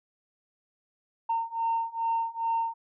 sine beating tone pair, 913 / 915.4 Hz, A#5 / A#5, -36 / -32 cents, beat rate 2.4 Hz, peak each -29 / -28 dBFS, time 1.29-2.74 s, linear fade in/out 10 ms, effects tanh soft clip ceiling -20 dBFS

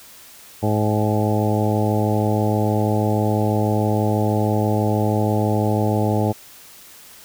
harmonic tone with a mistuned harmonic, 106.2 Hz, G#2, 39 cents sharp, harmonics 1 / 2 / 3 / 4 / 5 / 6 / 7 / 8, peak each -20 / -23 / -25 / -26 / -27 / -28 / -28 / -29 dBFS, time 0.62-6.33 s, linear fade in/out 20 ms, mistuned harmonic 7, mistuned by +42 cents, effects white hiss -44 dBFS RMS until 7.24 s

